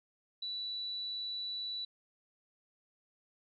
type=tone; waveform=sine; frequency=3951 Hz; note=B7; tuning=in tune; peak=-36 dBFS; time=0.42-1.85 s; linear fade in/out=5 ms; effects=MP3 64 kbps